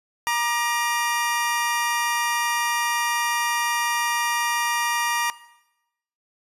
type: tone pair together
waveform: 25% pulse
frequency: 945.6 / 1198 Hz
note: A#5 / D6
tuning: +24 / +34 cents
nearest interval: major third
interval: 410 cents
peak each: -18 / -24 dBFS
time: 0.27-5.3 s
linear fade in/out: 0 ms
effects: noise-tail reverb RT60 0.9 s tail -18 dB re dry + resampled to 32000 Hz